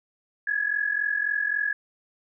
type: tone pair together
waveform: sine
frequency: 1661.2 / 1704.9 Hz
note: G#6 / G#6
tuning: 0 / +45 cents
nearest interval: unison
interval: 45 cents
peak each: -26 dBFS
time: 0.47-1.73 s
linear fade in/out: 5 ms
effects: none